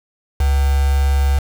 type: tone with quantisation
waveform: sine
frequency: 69.3 Hz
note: C#2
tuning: in tune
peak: -12 dBFS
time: 0.4-1.39 s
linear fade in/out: 5 ms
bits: 4
effects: none